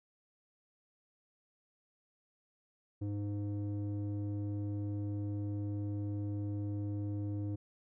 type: tone with low-pass filter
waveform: square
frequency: 102.4 Hz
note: G#2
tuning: 24 cents flat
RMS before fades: -37 dBFS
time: 3.01-7.56 s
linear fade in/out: 10 ms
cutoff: 350 Hz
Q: 1.8
effects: none